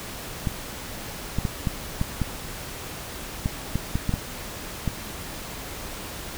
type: clicks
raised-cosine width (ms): 5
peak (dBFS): -11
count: 12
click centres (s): 0.472 / 1.386 / 1.452 / 1.672 / 2.014 / 2.217 / 3.459 / 3.756 / 3.955 / 4.093 / 4.139 / 4.877
effects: pink hiss -36 dBFS RMS until 6.37 s